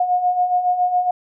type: beating tone pair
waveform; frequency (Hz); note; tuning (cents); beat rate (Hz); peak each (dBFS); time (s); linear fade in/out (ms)
sine; 716 / 723.2; F5 / F#5; +43 / -40; 7.2; -23 / -16; 0-1.11; 5
effects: none